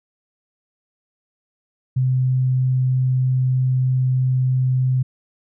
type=tone; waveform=sine; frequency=128.8 Hz; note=C3; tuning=27 cents flat; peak=-15 dBFS; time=1.96-5.03 s; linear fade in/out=10 ms; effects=none